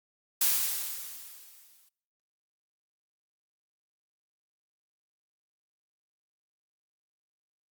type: noise with exponential decay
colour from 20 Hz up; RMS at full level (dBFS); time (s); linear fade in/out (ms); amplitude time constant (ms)
blue; -23; 0.41-1.89; 5; 320
effects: noise-tail reverb RT60 0.8 s tail -26 dB re dry + Opus 48 kbps